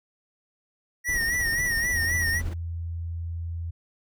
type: tone with vibrato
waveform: square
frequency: 1896 Hz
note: A#6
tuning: 29 cents sharp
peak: -24 dBFS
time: 1.04-2.42 s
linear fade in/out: 50 ms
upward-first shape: sine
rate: 3.8 Hz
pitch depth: 70 cents each way
type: noise with tremolo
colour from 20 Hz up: brown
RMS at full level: -33 dBFS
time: 1.08-2.54 s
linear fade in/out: 10 ms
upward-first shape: sine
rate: 16 Hz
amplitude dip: 45%
type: tone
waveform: sine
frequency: 84 Hz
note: E2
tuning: 33 cents sharp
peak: -29 dBFS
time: 1.93-3.71 s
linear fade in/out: 10 ms
effects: none